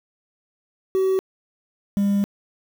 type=tone pair in turn; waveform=sine; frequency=380 / 200.8 Hz; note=F#4 / G3; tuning=+46 / +42 cents; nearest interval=major seventh; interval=1104 cents; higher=first; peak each=-14 dBFS; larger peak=neither; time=0.95-1.19 / 1.97-2.24 s; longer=second; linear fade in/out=0 ms; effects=tanh soft clip ceiling -16 dBFS + 7-bit